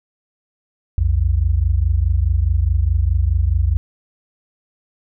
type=tone pair together; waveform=sine; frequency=60.9 / 85.68 Hz; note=B1 / F2; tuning=-24 / -33 cents; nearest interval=tritone; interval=591 cents; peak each=-16 dBFS; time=0.98-3.77 s; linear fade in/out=0 ms; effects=none